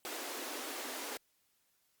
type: high-pass noise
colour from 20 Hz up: pink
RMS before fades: -42 dBFS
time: 0.05-1.17 s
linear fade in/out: 0 ms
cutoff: 250 Hz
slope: 96 dB/octave
effects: white hiss -75 dBFS RMS until 2 s + Opus 48 kbps